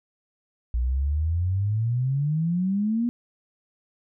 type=exponential sweep; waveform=sine; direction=up; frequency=58.27 to 243.6 Hz; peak=-21 dBFS; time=0.74-3.09 s; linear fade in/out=0 ms; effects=none